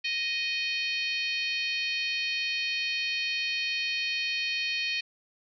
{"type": "harmonic tone", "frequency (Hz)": 622.3, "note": "D#5", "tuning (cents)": 0, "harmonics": [3, 4, 5, 6, 7, 8, 9], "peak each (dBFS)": [-38, -30, -36, -41, -34, -47, -47], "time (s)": [0.04, 5.01], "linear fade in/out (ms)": 10, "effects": []}